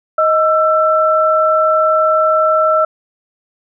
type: tone pair together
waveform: sine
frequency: 627.4 / 1334 Hz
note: D#5 / E6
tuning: +14 / +20 cents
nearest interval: octave + minor second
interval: 1306 cents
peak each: -12 dBFS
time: 0.18-2.85 s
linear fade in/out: 5 ms
effects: none